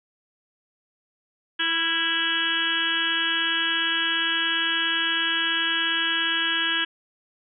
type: harmonic tone with a mistuned harmonic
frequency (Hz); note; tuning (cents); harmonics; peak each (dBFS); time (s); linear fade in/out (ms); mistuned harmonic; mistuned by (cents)
329.6; E4; 0; 1 / 3 / 4 / 5 / 6 / 7 / 8 / 9 / 10; -36 / -37 / -35 / -25 / -37 / -37 / -33 / -27 / -28; 1.59-6.85; 10; 4; +30
effects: none